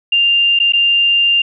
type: tone with dropouts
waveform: sine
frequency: 2794 Hz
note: F7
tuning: in tune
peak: -9 dBFS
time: 0.12-1.42 s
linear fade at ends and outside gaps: 5 ms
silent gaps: 0.59-0.599 / 0.723-0.734 s
effects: none